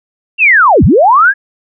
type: linear two-way sweep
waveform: sine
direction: down then up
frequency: 2794 to 56.4 to 1703 Hz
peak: -3 dBFS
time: 0.38-1.34 s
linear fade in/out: 50 ms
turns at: 0.84 s
effects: none